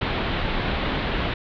pink low-pass noise, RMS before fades -25 dBFS, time 0.01-1.34 s, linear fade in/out 5 ms, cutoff 3900 Hz, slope 48 dB/octave, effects none

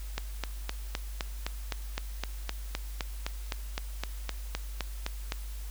click train, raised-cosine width 0.2 ms, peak -14 dBFS, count 21, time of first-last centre 0.18-5.321 s, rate 3.89 Hz, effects added 50 Hz sine -36 dBFS peak until 5.7 s + white hiss -51 dBFS RMS until 5.7 s

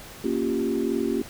sine chord, G half-diminished seventh, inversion first, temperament equal, 233.1 / 277.2 / 349.2 / 392 Hz, Bb3 / Db4 / F4 / G4, 0 / 0 / 0 / 0 cents, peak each -28 dBFS, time 0.24-1.22 s, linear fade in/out 5 ms, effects pink hiss -43 dBFS RMS until 1.29 s

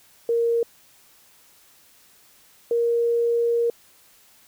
sine tone pair in turn, 466.2 / 469.2 Hz, A#4 / A#4, 0 / +11 cents, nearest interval unison, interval 11 cents, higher second, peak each -18 dBFS, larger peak neither, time 0.29-0.63 / 2.71-3.7 s, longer second, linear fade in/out 2 ms, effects white hiss -55 dBFS RMS until 4.47 s

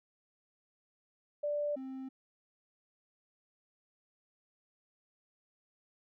sine / triangle tone pair in turn, 587.3 / 263.7 Hz, D5 / C4, 0 / +14 cents, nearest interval octave + major second, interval 1386 cents, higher first, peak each -31 / -38 dBFS, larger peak first, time 1.43-1.76 / 1.76-2.09 s, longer neither, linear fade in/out 10 ms, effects none

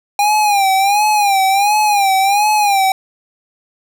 square tone with vibrato, 808 Hz, G#5, 48 cents flat, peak -11 dBFS, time 0.19-2.92 s, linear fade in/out 2 ms, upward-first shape sine, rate 1.4 Hz, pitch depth 94 cents each way, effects none

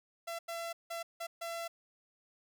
sawtooth tone bursts at uneven times, 674 Hz, E5, 38 cents sharp, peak -34 dBFS, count 5, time 0.27-0.39 / 0.48-0.73 / 0.9-1.03 / 1.2-1.27 / 1.41-1.68 s, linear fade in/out 10 ms, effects none

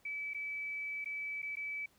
sine tone with dropouts, 2300 Hz, D7, 37 cents flat, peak -37 dBFS, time 0.05-1.86 s, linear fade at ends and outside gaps 5 ms, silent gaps 0.336-0.345 / 1.045-1.057 / 1.42-1.427 / 1.556-1.568 s, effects pink hiss -69 dBFS RMS until 1.98 s + high-pass 60 Hz 12 dB/octave

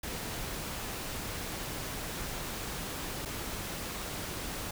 pink noise with dropouts, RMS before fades -38 dBFS, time 0.03-4.71 s, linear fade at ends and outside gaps 5 ms, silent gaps 3.252-3.256 s, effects none

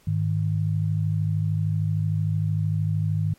sine tone pair together, 102.41 / 155.56 Hz, G#2 / D#3, -24 / 0 cents, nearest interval perfect fifth, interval 724 cents, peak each -23 / -24 dBFS, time 0.07-3.34 s, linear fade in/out 5 ms, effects pink hiss -59 dBFS RMS until 3.38 s + MP3 64 kbps

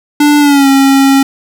square tone with pitch glide, 293.7 to 272.5 Hz, D4 to C#4, 0 to -29 cents, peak -5 dBFS, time 0.2-1.23 s, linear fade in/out 5 ms, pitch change -129 cents, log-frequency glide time 0.39-0.68 s, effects none

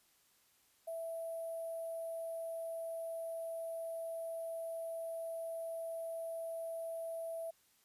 sine tone with sample-and-hold, 659.3 Hz, E5, in tune, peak -39 dBFS, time 0.87-7.51 s, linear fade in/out 10 ms, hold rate 11025 Hz, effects white hiss -71 dBFS RMS until 7.84 s + resampled to 32000 Hz

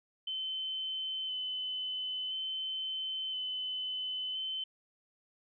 sine tone with vibrato, 3048 Hz, G7, 49 cents flat, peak -34 dBFS, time 0.27-4.64 s, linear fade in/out 5 ms, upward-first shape square, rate 0.49 Hz, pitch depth 11 cents each way, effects none

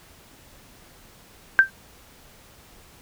sine tone with exponential decay, 1568 Hz, G6, in tune, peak -6 dBFS, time 1.59-1.7 s, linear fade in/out 0 ms, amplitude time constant 23 ms, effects pink hiss -51 dBFS RMS until 3.01 s

